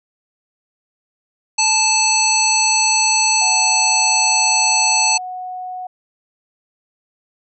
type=harmonic tone; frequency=875 Hz; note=A5; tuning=10 cents flat; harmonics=1 / 3 / 5 / 7 / 9; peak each=-19 / -19 / -19 / -19 / -19 dBFS; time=1.58-5.18 s; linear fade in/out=10 ms
type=tone with pitch glide; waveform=sine; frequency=740 to 735.3 Hz; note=F#5 to F#5; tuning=0 to -11 cents; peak=-25 dBFS; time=3.41-5.87 s; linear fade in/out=5 ms; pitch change=-11 cents; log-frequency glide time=3.98-4.83 s
effects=none